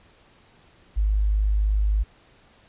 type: tone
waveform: sine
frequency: 51.7 Hz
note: G#1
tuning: 7 cents flat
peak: -18 dBFS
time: 0.96-2.04 s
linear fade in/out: 20 ms
effects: pink hiss -56 dBFS RMS until 2.68 s + resampled to 8000 Hz